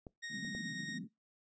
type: clicks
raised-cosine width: 2 ms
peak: -34 / -41 / -32 dBFS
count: 3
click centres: 0.068 / 0.449 / 0.55 s
type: tone with tremolo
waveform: sawtooth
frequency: 1864.7 Hz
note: A#6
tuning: in tune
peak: -37 dBFS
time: 0.22-0.99 s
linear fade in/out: 20 ms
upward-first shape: triangle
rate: 9.2 Hz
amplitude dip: 30%
type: band-pass noise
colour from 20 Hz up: white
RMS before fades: -45 dBFS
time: 0.29-1.09 s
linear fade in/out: 50 ms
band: 150 to 260 Hz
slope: 48 dB/octave
effects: noise-tail reverb RT60 0.2 s tail -23 dB re dry + resampled to 16000 Hz